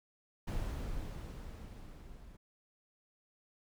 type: noise with level ramp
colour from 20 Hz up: brown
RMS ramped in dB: -36 to -54 dBFS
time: 0.47-2.37 s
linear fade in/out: 10 ms
effects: none